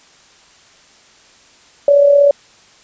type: tone with amplitude modulation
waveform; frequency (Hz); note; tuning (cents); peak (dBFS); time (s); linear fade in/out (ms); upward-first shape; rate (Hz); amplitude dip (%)
sine; 570; C#5; +48; -4; 1.88-2.31; 2; sine; 36.4; 45
effects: white hiss -47 dBFS RMS until 2.83 s + resampled to 16000 Hz